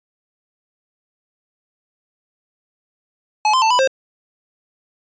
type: tone with pitch steps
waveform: square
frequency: 853 / 1037 / 887 / 992 / 530 Hz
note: G#5 / C6 / A5 / B5 / C5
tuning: +46 / -16 / +14 / +7 / +22 cents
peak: -13 dBFS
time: 3.45-3.875 s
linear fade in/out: 2 ms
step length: 85 ms
effects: resampled to 16000 Hz